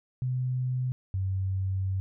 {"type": "tone pair in turn", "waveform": "sine", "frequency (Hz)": [127.2, 95.29], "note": ["C3", "G2"], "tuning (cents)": [-48, -49], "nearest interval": "perfect fourth", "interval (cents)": 501, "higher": "first", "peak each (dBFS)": -26, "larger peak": "neither", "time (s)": [[0.22, 0.92], [1.14, 2]], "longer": "second", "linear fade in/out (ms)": 0, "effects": []}